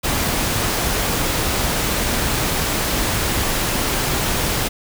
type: noise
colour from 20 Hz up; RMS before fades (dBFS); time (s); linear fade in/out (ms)
pink; -20; 0.03-4.69; 20
effects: none